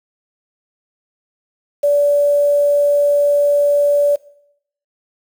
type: tone with quantisation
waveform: sine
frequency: 578 Hz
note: D5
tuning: 28 cents flat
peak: -10 dBFS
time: 1.83-4.16 s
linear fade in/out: 10 ms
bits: 6
effects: noise-tail reverb RT60 0.7 s tail -20 dB re dry

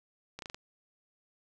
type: slowing click train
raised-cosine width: 0.2 ms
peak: -24 dBFS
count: 5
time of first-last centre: 0.39-0.545 s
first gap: 32 ms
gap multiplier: 1.13
effects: none

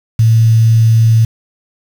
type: tone with quantisation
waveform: sine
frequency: 112.9 Hz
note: A2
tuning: 45 cents sharp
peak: -5 dBFS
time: 0.19-1.25 s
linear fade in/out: 5 ms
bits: 5
effects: none

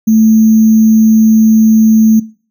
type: tone with sample-and-hold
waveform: sine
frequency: 220 Hz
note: A3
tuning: in tune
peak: -4 dBFS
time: 0.07-2.2 s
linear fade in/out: 10 ms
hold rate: 6300 Hz
effects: noise-tail reverb RT60 0.4 s tail -20 dB re dry

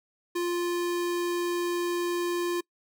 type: tone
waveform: square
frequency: 349.2 Hz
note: F4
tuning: in tune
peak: -27 dBFS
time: 0.35-2.61 s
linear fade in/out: 10 ms
effects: noise-tail reverb RT60 0.1 s tail -24 dB re dry

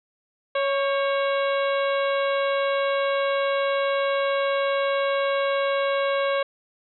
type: harmonic tone with a mistuned harmonic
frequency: 554.4 Hz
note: C#5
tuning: in tune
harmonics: 1 / 2 / 3 / 4 / 5 / 6 / 7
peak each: -22 / -28 / -32 / -34 / -36 / -38 / -39 dBFS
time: 0.55-6.43 s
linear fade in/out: 5 ms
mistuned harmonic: 3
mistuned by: -56 cents
effects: none

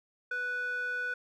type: tone with band-pass filter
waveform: square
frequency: 493.9 Hz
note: B4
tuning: in tune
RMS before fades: -34 dBFS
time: 0.31-1.14 s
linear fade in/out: 5 ms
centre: 1600 Hz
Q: 7
effects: none

